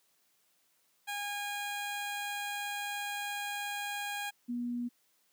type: tone pair in turn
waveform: 15% pulse / sine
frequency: 817 / 241.5 Hz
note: G#5 / B3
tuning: -29 / -39 cents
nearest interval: octave + major sixth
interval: 2110 cents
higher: first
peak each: -29 / -32 dBFS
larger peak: first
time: 1.07-4.31 / 4.48-4.89 s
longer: first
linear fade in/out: 20 ms
effects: white hiss -72 dBFS RMS until 5.32 s + high-pass 150 Hz 12 dB/octave